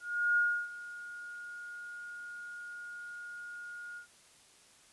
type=tone with ADSR envelope; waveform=sine; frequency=1430 Hz; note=F6; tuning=41 cents sharp; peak=-24 dBFS; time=0-4.07 s; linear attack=370 ms; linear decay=310 ms; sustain=-18 dB; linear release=100 ms; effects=white hiss -61 dBFS RMS until 4.92 s + resampled to 24000 Hz